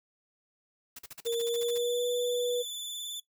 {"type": "noise bursts", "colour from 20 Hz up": "white", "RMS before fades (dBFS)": -44, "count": 12, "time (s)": [0.96, 1.781], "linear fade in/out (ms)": 5, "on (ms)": 29, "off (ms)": 43}
{"type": "tone with pitch glide", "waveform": "sine", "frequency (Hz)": [466.2, 488.5], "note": ["A#4", "B4"], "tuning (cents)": [0, -19], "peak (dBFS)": -27, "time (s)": [1.25, 2.63], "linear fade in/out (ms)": 20, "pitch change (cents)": 81, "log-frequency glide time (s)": [1.41, 2.05]}
{"type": "tone with vibrato", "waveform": "sawtooth", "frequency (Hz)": 3500, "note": "A7", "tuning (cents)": -10, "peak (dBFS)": -33, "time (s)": [1.26, 3.2], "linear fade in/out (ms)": 5, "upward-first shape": "triangle", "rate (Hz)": 19, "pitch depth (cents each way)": 42}
{"effects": ["noise-tail reverb RT60 0.1 s tail -17 dB re dry"]}